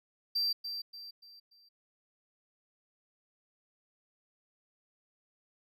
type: tone with echo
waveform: triangle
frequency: 4699 Hz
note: D8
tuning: in tune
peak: -27 dBFS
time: 0.35-0.53 s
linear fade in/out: 10 ms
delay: 290 ms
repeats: 4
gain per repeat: -8 dB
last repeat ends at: 1.69 s
effects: none